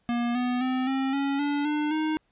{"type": "tone with pitch steps", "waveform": "square", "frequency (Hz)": [238.3, 247.6, 257.2, 267.2, 277.6, 288.3, 299.5, 311.2], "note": ["A#3", "B3", "C4", "C4", "C#4", "D4", "D4", "D#4"], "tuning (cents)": [38, 5, -30, 36, 3, -32, 34, 0], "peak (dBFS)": -25, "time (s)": [0.09, 2.17], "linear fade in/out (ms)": 0, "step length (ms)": 260, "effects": ["pink hiss -70 dBFS RMS until 2.31 s", "resampled to 8000 Hz"]}